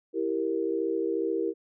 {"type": "chord", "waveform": "sine", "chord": "E diminished", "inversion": "none", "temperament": "equal", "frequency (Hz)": [329.6, 392, 466.2], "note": ["E4", "G4", "Bb4"], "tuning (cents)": [0, 0, 0], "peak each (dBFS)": -30, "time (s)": [0.13, 1.54], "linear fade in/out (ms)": 50, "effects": []}